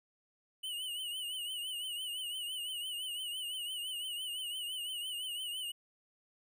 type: tone with vibrato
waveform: square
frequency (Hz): 2950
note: F#7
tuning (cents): -6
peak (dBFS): -38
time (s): 0.63-5.72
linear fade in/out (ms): 10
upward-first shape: triangle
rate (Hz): 5.9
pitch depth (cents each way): 97
effects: none